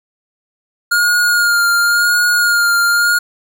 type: tone with vibrato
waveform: square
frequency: 1420 Hz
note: F6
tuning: 28 cents sharp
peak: -11 dBFS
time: 0.91-3.19 s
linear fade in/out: 10 ms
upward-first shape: sine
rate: 0.93 Hz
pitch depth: 27 cents each way
effects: none